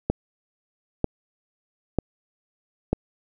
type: click train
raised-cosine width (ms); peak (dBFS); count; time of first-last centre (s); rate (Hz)
2; -7; 4; 0.1-2.93; 1.06
effects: none